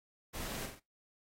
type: noise with echo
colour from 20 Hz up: pink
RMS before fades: -43 dBFS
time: 0.33-0.67 s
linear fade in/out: 20 ms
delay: 43 ms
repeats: 3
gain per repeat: -5 dB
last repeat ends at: 0.799 s
effects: noise-tail reverb RT60 0.2 s tail -21 dB re dry + AAC 48 kbps